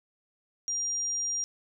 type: tone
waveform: sine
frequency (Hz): 5700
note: F8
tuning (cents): +34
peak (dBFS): -28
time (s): 0.68-1.44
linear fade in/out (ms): 0
effects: none